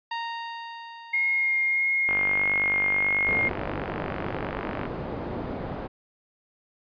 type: tone with exponential decay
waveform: sawtooth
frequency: 928 Hz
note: A#5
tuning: 8 cents flat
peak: -24 dBFS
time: 0.11-2.92 s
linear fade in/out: 5 ms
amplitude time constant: 610 ms
type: tone with vibrato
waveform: sine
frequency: 2140 Hz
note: C7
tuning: 38 cents sharp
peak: -21 dBFS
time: 1.13-3.49 s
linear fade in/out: 10 ms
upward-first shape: sine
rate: 1.6 Hz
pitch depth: 10 cents each way
type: click train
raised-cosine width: 0.5 ms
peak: -16 dBFS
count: 137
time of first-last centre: 2.09-4.854 s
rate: 49.2 Hz
type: low-pass noise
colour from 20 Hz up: white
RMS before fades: -33 dBFS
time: 3.26-5.88 s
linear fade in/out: 20 ms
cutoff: 560 Hz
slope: 12 dB/octave
effects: resampled to 11025 Hz